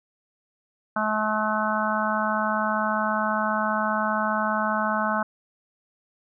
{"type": "harmonic tone", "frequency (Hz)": 214.9, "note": "A3", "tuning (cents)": -41, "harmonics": [1, 3, 4, 5, 6, 7], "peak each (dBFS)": [-29, -29, -29, -29, -29, -29], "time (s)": [0.96, 5.23], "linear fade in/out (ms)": 5, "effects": []}